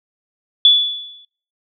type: tone with exponential decay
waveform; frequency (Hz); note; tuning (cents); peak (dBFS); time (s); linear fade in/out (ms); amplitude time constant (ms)
sine; 3441; A7; -39; -4; 0.65-1.25; 2; 130
effects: noise-tail reverb RT60 0.5 s tail -24 dB re dry